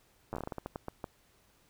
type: slowing click train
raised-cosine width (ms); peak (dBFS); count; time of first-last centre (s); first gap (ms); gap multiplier
1; -23; 14; 0.33-1.042; 9; 1.27
effects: pink hiss -67 dBFS RMS until 1.69 s